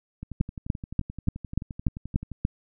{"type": "two click trains", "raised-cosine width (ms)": 5, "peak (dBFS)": [-23, -10], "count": [25, 8], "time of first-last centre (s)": [[0.23, 2.317], [0.41, 2.451]], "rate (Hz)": [11.5, 3.43], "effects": []}